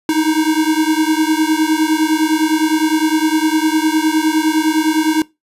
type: beating tone pair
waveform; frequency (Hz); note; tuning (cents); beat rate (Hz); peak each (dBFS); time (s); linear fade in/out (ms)
square; 309.2 / 319; D#4 / D#4; -11 / +43; 9.8; -16; 0.09-5.22; 2
effects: noise-tail reverb RT60 0.2 s tail -20 dB re dry + resampled to 32000 Hz